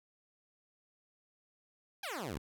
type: exponential sweep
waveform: 10% pulse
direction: down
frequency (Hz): 853 to 58.27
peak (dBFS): -30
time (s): 2.03-2.38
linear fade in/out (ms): 5
effects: none